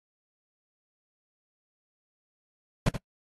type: noise with echo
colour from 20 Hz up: brown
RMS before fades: -21 dBFS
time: 2.86-2.89 s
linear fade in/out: 5 ms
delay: 78 ms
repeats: 1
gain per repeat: -10 dB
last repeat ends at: 2.968 s
effects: noise-tail reverb RT60 0.1 s tail -24 dB re dry + AAC 32 kbps